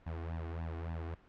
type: tone with flanger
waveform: sawtooth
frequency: 82.2 Hz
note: E2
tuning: 4 cents flat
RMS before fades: -40 dBFS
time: 0.06-1.15 s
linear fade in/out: 10 ms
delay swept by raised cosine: 1.1 to 2.8 ms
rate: 3.5 Hz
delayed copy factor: +0.9
effects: pink hiss -63 dBFS RMS until 1.28 s + low-pass 2000 Hz 12 dB/octave